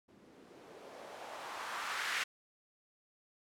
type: noise with low-pass filter sweep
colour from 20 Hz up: violet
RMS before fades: -43 dBFS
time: 0.08-2.24 s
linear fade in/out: 10 ms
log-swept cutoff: 220 to 1900 Hz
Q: 1.7
effects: none